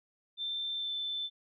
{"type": "tone with pitch glide", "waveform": "sine", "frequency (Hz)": [3562, 3531], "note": ["A7", "A7"], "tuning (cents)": [21, 5], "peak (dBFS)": -33, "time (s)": [0.37, 1.3], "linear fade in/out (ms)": 50, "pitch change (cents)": -16, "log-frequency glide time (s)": [0.76, 0.92], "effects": []}